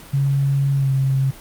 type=tone with pitch glide; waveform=sine; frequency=138.59 to 134.49 Hz; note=C#3 to C3; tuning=0 to +48 cents; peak=-15 dBFS; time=0.13-1.31 s; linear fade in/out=10 ms; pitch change=-52 cents; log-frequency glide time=0.77-0.9 s; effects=pink hiss -41 dBFS RMS until 1.4 s + Opus 48 kbps